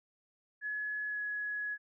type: tone with pitch glide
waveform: sine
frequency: 1697 to 1683.3 Hz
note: G#6 to G#6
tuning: +37 to +23 cents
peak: -34 dBFS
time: 0.61-1.78 s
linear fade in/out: 50 ms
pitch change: -14 cents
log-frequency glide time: 1.07-1.2 s
effects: none